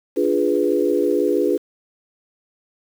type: chord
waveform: sine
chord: D diminished seventh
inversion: none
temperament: equal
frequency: 293.7 / 349.2 / 415.3 / 493.9 Hz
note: D4 / F4 / Ab4 / Cb5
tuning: 0 / 0 / 0 / 0 cents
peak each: -22 / -21 / -20 / -22 dBFS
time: 0.16-1.58 s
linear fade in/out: 20 ms
effects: 7-bit